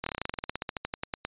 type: slowing click train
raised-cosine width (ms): 0.3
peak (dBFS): -15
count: 22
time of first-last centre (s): 0.04-1.25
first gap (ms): 24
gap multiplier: 1.08
effects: resampled to 8000 Hz